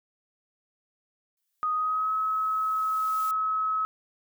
blue noise with exponential growth, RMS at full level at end -41 dBFS, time 1.37-3.31 s, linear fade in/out 2 ms, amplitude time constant 420 ms
sine tone with pitch glide, 1244.5 to 1284.7 Hz, D#6 to E6, 0 to -45 cents, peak -24 dBFS, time 1.63-3.85 s, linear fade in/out 0 ms, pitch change +55 cents, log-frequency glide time 1.74-2.12 s
effects none

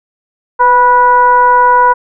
sine tone with frequency modulation, 982 Hz, B5, 10 cents flat, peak -4 dBFS, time 0.59-1.94 s, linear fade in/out 20 ms, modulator 483 Hz, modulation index 0.65, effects none

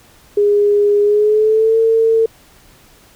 sine tone with pitch glide, 410.8 to 450.6 Hz, G#4 to A4, -19 to +41 cents, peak -9 dBFS, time 0.37-2.26 s, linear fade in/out 5 ms, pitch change +160 cents, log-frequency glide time 1.02-1.78 s, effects pink hiss -47 dBFS RMS until 3.15 s

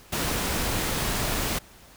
pink noise, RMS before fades -27 dBFS, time 0.12-1.59 s, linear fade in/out 10 ms, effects pink hiss -51 dBFS RMS until 1.96 s

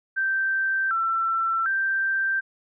sine tone with pitch steps, 1562 / 1342 / 1569 Hz, G6 / E6 / G6, -7 / +31 / +1 cents, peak -21 dBFS, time 0.16-2.41 s, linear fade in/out 20 ms, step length 750 ms, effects none

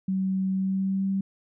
sine tone with pitch glide, 190 to 193.99 Hz, F#3 to G3, +46 to -18 cents, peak -23 dBFS, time 0.08-1.21 s, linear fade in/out 5 ms, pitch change +36 cents, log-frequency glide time 0.51-1.09 s, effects none

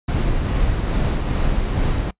brown noise with tremolo, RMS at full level -18 dBFS, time 0.08-2.11 s, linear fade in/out 5 ms, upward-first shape triangle, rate 2.4 Hz, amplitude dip 30%, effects noise-tail reverb RT60 0.1 s tail -23 dB re dry + resampled to 8000 Hz

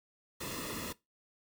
pink noise with comb filter, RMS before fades -40 dBFS, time 0.4-0.93 s, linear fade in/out 10 ms, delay 1.3 ms, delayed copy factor -0.8, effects noise-tail reverb RT60 0.2 s tail -20 dB re dry

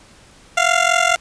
15% pulse ring-modulated tone, 695 Hz, F5, 9 cents flat, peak -4 dBFS, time 0.57-1.16 s, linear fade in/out 0 ms, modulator 22.2 Hz, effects pink hiss -47 dBFS RMS until 1.2 s + resampled to 22050 Hz

